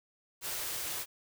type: band-stop noise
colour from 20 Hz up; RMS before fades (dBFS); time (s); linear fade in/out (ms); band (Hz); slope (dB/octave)
white; -37; 0.41-1.06; 50; 190 to 300; 96
effects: none